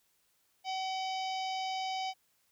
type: harmonic tone with a mistuned harmonic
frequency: 758 Hz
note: F#5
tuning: 42 cents sharp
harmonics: 1 / 3 / 4 / 5 / 6 / 7 / 8 / 9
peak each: -34 / -44 / -44 / -48 / -47 / -50 / -56 / -58 dBFS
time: 0.64-2.14 s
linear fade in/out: 50 ms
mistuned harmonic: 6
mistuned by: +89 cents
effects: white hiss -73 dBFS RMS until 2.51 s